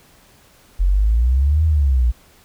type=exponential two-way sweep; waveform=sine; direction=up then down; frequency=43.47 to 80.9 to 57.3 Hz; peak=-12 dBFS; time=0.79-2.12 s; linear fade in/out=20 ms; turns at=1.65 s; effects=pink hiss -51 dBFS RMS until 2.44 s